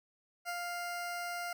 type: tone with ADSR envelope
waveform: 20% pulse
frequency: 700 Hz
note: F5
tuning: 4 cents sharp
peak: -30 dBFS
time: 0.45-1.53 s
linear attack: 39 ms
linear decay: 40 ms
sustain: -2 dB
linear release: 4 ms
effects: none